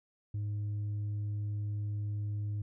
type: tone with tanh clipping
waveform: triangle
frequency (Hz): 103.83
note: G#2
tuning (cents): 0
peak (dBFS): -33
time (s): 0.34-2.62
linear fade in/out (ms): 5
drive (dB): 7
effects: none